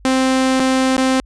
sawtooth tone with dropouts, 261.6 Hz, C4, in tune, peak -9 dBFS, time 0.05-1.2 s, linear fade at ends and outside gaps 0 ms, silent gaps 0.596-0.602 / 0.966-0.98 s, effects added 50 Hz sine -41 dBFS peak until 1.25 s + resampled to 22050 Hz

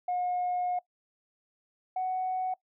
sine tone pair in turn, 720 / 743.7 Hz, F#5 / F#5, -47 / +9 cents, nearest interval minor second, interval 56 cents, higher second, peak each -26 / -27 dBFS, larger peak first, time 0.08-0.79 / 1.96-2.54 s, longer first, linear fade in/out 5 ms, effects noise-tail reverb RT60 0.1 s tail -21 dB re dry + tanh soft clip ceiling -24 dBFS

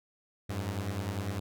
sawtooth beating tone pair, 92.5 / 102.5 Hz, F#2 / G#2, 0 / -22 cents, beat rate 10 Hz, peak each -32 / -31 dBFS, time 0.49-1.4 s, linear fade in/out 10 ms, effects none

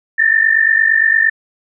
sine tone pair together, 1768 / 1816.7 Hz, A6 / A#6, +8 / -45 cents, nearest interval unison, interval 47 cents, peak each -12 dBFS, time 0.18-1.3 s, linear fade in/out 10 ms, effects none

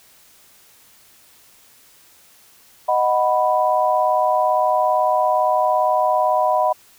sine chord, B major, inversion first, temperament equal, 622.3 / 740 / 987.8 Hz, D#5 / F#5 / B5, 0 / 0 / 0 cents, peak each -19 dBFS, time 2.88-6.73 s, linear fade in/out 10 ms, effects white hiss -51 dBFS RMS until 6.98 s

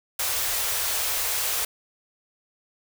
white band-stop noise, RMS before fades -26 dBFS, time 0.19-1.65 s, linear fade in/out 5 ms, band 100 to 430 Hz, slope 24 dB/octave, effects none

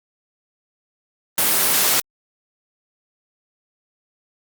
white high-pass noise, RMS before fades -17 dBFS, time 1.38-2 s, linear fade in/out 2 ms, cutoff 150 Hz, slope 12 dB/octave, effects Opus 32 kbps

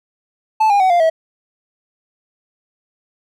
triangle tone with pitch steps, 873 / 809.8 / 751.3 / 696.9 / 646.5 Hz, A5 / G#5 / F#5 / F5 / E5, -14 / -44 / +26 / -4 / -34 cents, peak -8 dBFS, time 0.6-1.1 s, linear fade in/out 10 ms, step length 100 ms, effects none

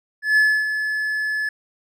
triangle tone with ADSR envelope, 1720 Hz, A6, 40 cents flat, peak -10 dBFS, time 0.22-1.49 s, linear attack 150 ms, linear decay 280 ms, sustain -9 dB, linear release 4 ms, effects none

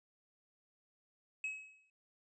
triangle tone with exponential decay, 2564 Hz, E7, 49 cents flat, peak -33 dBFS, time 1.44-1.9 s, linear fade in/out 2 ms, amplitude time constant 100 ms, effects resampled to 22050 Hz

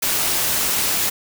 white noise, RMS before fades -20 dBFS, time 0.02-1.1 s, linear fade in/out 10 ms, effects none

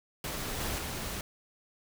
pink noise with level steps, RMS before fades -36 / -34 / -37 dBFS, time 0.24-1.21 s, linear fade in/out 2 ms, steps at 0.6 / 0.78 s, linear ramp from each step 5 ms, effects none

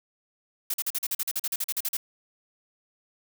blue noise bursts, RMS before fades -28 dBFS, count 16, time 0.7-1.97 s, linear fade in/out 5 ms, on 40 ms, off 42 ms, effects none

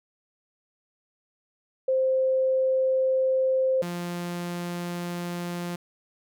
sine / sawtooth tone pair in turn, 523.3 / 174.63 Hz, C5 / F3, 0 / 0 cents, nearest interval octave + perfect fifth, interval 1900 cents, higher first, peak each -20 / -26 dBFS, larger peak first, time 1.88-3.82 / 3.82-5.76 s, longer neither, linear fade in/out 5 ms, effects none

